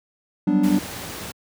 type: chord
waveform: triangle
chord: G major seventh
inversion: third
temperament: equal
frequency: 185 / 196 / 246.9 / 293.7 Hz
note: F#3 / G3 / B3 / D4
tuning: 0 / 0 / 0 / 0 cents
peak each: -21 / -19 / -22 / -17 dBFS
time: 0.47-0.79 s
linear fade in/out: 5 ms
type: noise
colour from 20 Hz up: pink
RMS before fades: -33 dBFS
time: 0.63-1.32 s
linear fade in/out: 10 ms
effects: high-pass 80 Hz 12 dB/octave